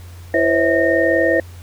sine tone cluster, 334 / 503 / 543 / 648 / 1839 Hz, E4 / B4 / C#5 / E5 / A#6, +23 / +32 / -36 / -30 / -24 cents, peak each -19 dBFS, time 0.34-1.4 s, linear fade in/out 2 ms, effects added 88 Hz sine -34 dBFS peak until 1.62 s + pink hiss -46 dBFS RMS until 1.62 s

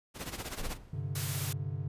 pink noise with tremolo, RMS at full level -37 dBFS, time 0.14-0.78 s, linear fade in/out 50 ms, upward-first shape sine, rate 16 Hz, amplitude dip 75%
brown noise with exponential decay, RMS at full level -38 dBFS, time 0.6-1.43 s, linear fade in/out 5 ms, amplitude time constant 180 ms
triangle chord, G suspended fourth, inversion none, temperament equal, 98 / 130.81 / 146.83 Hz, G2 / C3 / D3, 0 / 0 / 0 cents, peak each -36 dBFS, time 0.93-1.88 s, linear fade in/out 5 ms
white noise, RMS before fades -38 dBFS, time 1.15-1.53 s, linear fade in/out 5 ms
effects resampled to 32000 Hz

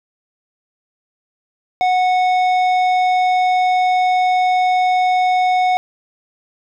sine tone with tanh clipping, 735 Hz, F#5, 12 cents flat, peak -14 dBFS, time 1.81-5.77 s, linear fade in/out 0 ms, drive 11 dB, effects none

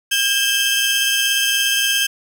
sawtooth tone cluster, 1613 / 2622 / 3085 / 3209 Hz, G6 / E7 / G7 / G7, +49 / -10 / -28 / +40 cents, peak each -18 dBFS, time 0.11-2.07 s, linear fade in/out 10 ms, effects none

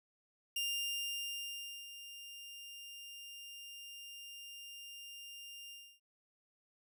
sawtooth tone with ADSR envelope, 2800 Hz, F7, 4 cents sharp, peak -31 dBFS, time 0.56-6 s, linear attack 5 ms, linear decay 1300 ms, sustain -14 dB, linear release 290 ms, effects none

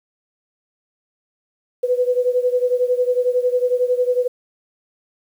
sine beating tone pair, 493.9 / 504.9 Hz, B4 / B4, 0 / +38 cents, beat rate 11 Hz, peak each -17 / -20 dBFS, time 1.83-4.28 s, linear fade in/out 10 ms, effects 8-bit

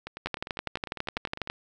two click trains, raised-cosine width 0.3 ms, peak -21 / -13 dBFS, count 15 / 16, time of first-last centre 0.07-1.474 / 0.26-1.5 s, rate 9.97 / 12.1 Hz, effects none

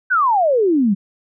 sine exponential sweep, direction down, 1568 to 186 Hz, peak -12 dBFS, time 0.1-0.95 s, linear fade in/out 20 ms, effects none

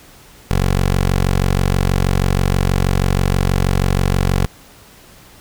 15% pulse tone, 46.25 Hz, F#1, in tune, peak -7 dBFS, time 0.51-4.46 s, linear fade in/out 0 ms, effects pink hiss -44 dBFS RMS until 5.4 s

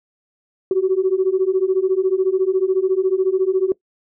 sine beating tone pair, 370 / 384 Hz, F#4 / G4, 0 / -36 cents, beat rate 14 Hz, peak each -17 dBFS, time 0.71-3.72 s, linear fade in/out 2 ms, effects noise-tail reverb RT60 0.1 s tail -21 dB re dry + tanh soft clip ceiling -7 dBFS

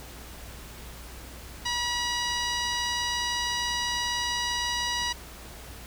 15% pulse tone with low-pass filter, 966 Hz, B5, 39 cents flat, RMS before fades -29 dBFS, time 1.65-5.13 s, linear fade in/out 10 ms, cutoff 5900 Hz, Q 6.1, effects added 60 Hz sine -44 dBFS peak until 5.86 s + pink hiss -45 dBFS RMS until 5.86 s

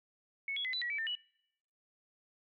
sine tone with pitch steps, 2206 / 3354 / 2028 / 3979 / 1925 / 2302 / 1798 / 2940 Hz, C#7 / G#7 / B6 / B7 / B6 / D7 / A6 / F#7, -9 / +16 / +45 / +12 / -45 / -35 / +37 / -12 cents, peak -34 dBFS, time 0.48-1.152 s, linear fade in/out 2 ms, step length 84 ms, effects noise-tail reverb RT60 0.8 s tail -25 dB re dry

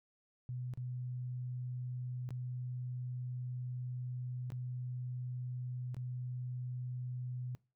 sine tone with dropouts, 124.9 Hz, B2, 20 cents sharp, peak -38 dBFS, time 0.49-7.55 s, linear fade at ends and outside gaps 0 ms, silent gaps 0.737-0.774 / 2.29-2.306 / 4.503-4.52 / 5.945-5.967 s, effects noise-tail reverb RT60 0.3 s tail -22 dB re dry

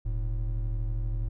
triangle tone pair together, 40.78 / 110 Hz, E1 / A2, -18 / 0 cents, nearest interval octave + perfect fourth, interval 1718 cents, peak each -26 / -31 dBFS, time 0.05-1.29 s, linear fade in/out 10 ms, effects none

